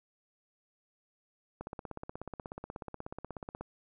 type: click train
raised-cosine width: 1 ms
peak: -26 dBFS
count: 34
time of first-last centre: 1.61-3.61 s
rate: 16.5 Hz
effects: none